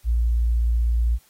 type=tone; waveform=sine; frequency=58 Hz; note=A#1; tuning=8 cents flat; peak=-17 dBFS; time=0.04-1.19 s; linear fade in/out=50 ms; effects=white hiss -58 dBFS RMS until 1.29 s + AAC 48 kbps